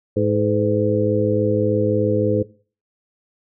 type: harmonic tone with a mistuned harmonic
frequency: 106.3 Hz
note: G#2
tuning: 41 cents sharp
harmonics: 1 / 2 / 3 / 4 / 5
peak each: -22 / -24 / -23 / -21 / -21 dBFS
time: 0.16-2.43 s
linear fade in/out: 10 ms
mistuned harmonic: 5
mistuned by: -76 cents
effects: noise-tail reverb RT60 0.4 s tail -19 dB re dry